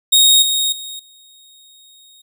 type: tone with level steps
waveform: sawtooth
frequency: 3739 Hz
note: A#7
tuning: 4 cents sharp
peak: -5 / -12 / -25 / -41 dBFS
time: 0.12-2.22 s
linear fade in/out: 10 ms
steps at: 0.42 / 0.72 / 0.99 s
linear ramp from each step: 5 ms
effects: none